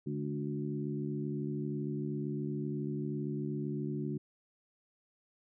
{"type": "harmonic tone with a mistuned harmonic", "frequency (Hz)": 72.9, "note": "D2", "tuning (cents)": -12, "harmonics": [2, 3, 4, 5], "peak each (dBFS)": [-37, -39, -40, -41], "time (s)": [0.06, 4.18], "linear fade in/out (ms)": 10, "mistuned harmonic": 3, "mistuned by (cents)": -40, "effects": []}